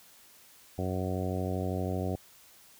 harmonic tone, 92.7 Hz, F#2, 4 cents sharp, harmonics 1 / 2 / 3 / 4 / 5 / 6 / 7 / 8, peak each -33 / -36 / -38 / -39 / -40 / -41 / -41 / -42 dBFS, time 0.78-2.16 s, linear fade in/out 5 ms, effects white hiss -57 dBFS RMS until 2.79 s

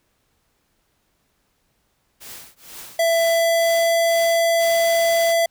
white noise with tremolo, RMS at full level -36 dBFS, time 2.2-4.42 s, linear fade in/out 20 ms, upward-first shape triangle, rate 2.1 Hz, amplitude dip 100%
square tone with pitch glide, 666 to 669.9 Hz, E5 to E5, +18 to +28 cents, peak -16 dBFS, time 2.99-5.46 s, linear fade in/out 5 ms, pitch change +10 cents, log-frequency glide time 3.17-3.97 s
white noise, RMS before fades -34 dBFS, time 4.58-5.35 s, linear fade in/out 50 ms
effects pink hiss -67 dBFS RMS until 5.5 s

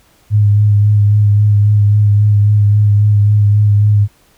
sine tone with vibrato, 103.83 Hz, G#2, in tune, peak -6 dBFS, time 0.3-4.08 s, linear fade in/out 50 ms, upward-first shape sine, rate 3.7 Hz, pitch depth 22 cents each way, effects pink hiss -51 dBFS RMS until 4.37 s

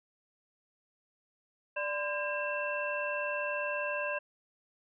sine tone cluster, 589 / 1021 / 1608 / 2685 Hz, D5 / C6 / G6 / E7, +5 / -43 / +44 / +31 cents, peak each -35 / -39 / -37 / -37 dBFS, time 1.76-4.19 s, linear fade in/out 10 ms, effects none

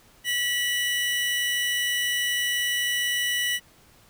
45% pulse tone pair together, 1943.3 / 2961 Hz, B6 / F#7, -28 / +1 cents, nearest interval perfect fifth, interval 729 cents, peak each -26 dBFS, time 0.24-3.6 s, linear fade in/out 50 ms, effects pink hiss -56 dBFS RMS until 4.09 s

